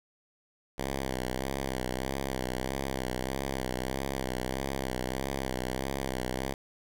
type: tone with vibrato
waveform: 5% pulse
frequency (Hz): 65.41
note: C2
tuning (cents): 0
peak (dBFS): -20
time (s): 0.78-6.54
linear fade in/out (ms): 5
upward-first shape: sine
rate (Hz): 1.6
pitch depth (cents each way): 68
effects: none